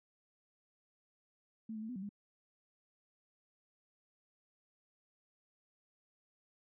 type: tone with pitch steps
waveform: sine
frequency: 221.7 / 215.8 / 221.3 / 250 / 189.7 / 203.5 Hz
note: A3 / A3 / A3 / B3 / F#3 / G#3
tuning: +13 / -33 / +10 / +21 / +43 / -35 cents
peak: -40 dBFS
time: 1.69-2.092 s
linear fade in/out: 5 ms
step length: 67 ms
effects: none